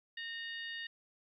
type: harmonic tone with a mistuned harmonic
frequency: 920 Hz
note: A#5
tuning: 23 cents flat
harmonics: 2 / 3 / 4 / 5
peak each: -42 / -46 / -48 / -55 dBFS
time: 0.17-0.87 s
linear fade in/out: 5 ms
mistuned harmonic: 3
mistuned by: +68 cents
effects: 13-bit